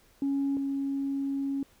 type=tone pair in turn; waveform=sine; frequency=277.2 / 275.7 Hz; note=C#4 / C#4; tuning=0 / -9 cents; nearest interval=unison; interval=9 cents; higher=first; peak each=-24 / -27 dBFS; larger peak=first; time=0.22-0.57 / 0.57-1.63 s; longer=second; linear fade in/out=2 ms; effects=tanh soft clip ceiling -22 dBFS + pink hiss -62 dBFS RMS until 1.8 s